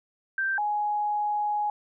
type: tone pair in turn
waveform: sine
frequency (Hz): 1568 / 834.7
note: G6 / G#5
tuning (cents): 0 / +9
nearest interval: major seventh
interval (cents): 1091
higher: first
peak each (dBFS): -24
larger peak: neither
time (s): 0.38-0.58 / 0.58-1.7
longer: second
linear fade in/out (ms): 2
effects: none